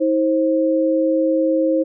sine tone pair together, 319.9 / 529.1 Hz, D#4 / C5, +48 / +19 cents, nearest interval major sixth, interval 871 cents, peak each -17 dBFS, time 0-1.84 s, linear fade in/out 20 ms, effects none

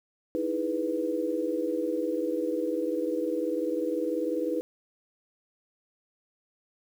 sine chord, E major seventh, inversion third, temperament equal with one note detuned, 309.5 / 329.6 / 415.3 / 493.9 Hz, D#4 / E4 / G#4 / B4, -9 / 0 / 0 / 0 cents, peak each -32 / -32 / -35 / -30 dBFS, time 0.35-4.61 s, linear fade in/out 0 ms, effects 9-bit

